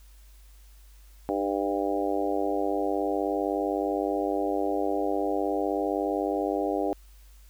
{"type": "harmonic tone with a mistuned harmonic", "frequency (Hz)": 99.6, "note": "G2", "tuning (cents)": 28, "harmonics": [3, 4, 5, 6, 7, 8], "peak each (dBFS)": [-30, -31, -32, -33, -33, -34], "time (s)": [1.29, 6.93], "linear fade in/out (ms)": 0, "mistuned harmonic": 3, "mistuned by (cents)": 21, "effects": ["added 50 Hz sine -49 dBFS peak until 7.49 s", "white hiss -61 dBFS RMS until 7.49 s"]}